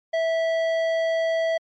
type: tone with tanh clipping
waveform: sine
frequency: 655 Hz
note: E5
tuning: 11 cents flat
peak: -22 dBFS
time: 0.13-1.58 s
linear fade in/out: 10 ms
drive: 12 dB
effects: MP3 64 kbps